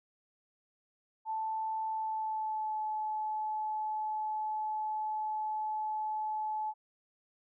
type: tone with pitch glide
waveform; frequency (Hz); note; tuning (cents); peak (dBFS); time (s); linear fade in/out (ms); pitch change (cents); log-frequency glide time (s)
sine; 880 to 860.9; A5 to A5; 0 to -38; -32; 1.25-6.74; 50; -38; 1.87-2.82
effects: none